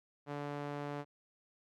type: tone with band-pass filter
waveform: sawtooth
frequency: 144.9 Hz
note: D3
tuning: 23 cents flat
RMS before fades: -41 dBFS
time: 0.26-1.05 s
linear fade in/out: 50 ms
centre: 680 Hz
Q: 0.63
effects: none